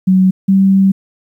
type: tone pair in turn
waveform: sine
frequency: 187.3 / 193.35 Hz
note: F#3 / G3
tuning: +21 / -24 cents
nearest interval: minor second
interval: 55 cents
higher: second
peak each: -6 dBFS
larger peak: neither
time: 0.07-0.31 / 0.48-0.92 s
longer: second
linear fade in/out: 10 ms
effects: 8-bit